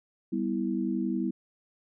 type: chord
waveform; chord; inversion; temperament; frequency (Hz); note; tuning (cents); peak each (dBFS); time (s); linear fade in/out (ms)
sine; E minor; first; equal with one note detuned; 196 / 246.9 / 326.2; G3 / B3 / E4; 0 / 0 / -18; -31; 0.32-1.31; 10
effects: none